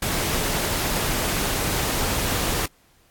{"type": "noise", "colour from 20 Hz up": "pink", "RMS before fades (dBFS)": -24, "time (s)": [0.02, 2.66], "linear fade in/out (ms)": 5, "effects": ["pink hiss -59 dBFS RMS until 3.1 s", "AAC 64 kbps"]}